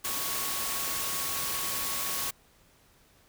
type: tone in noise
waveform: sine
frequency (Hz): 1108.7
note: C#6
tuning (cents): 0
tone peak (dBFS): -41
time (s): 0.04-2.31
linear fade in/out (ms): 10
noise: white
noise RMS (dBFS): -32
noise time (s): 0.04-2.31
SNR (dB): -12
effects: pink hiss -62 dBFS RMS until 3.28 s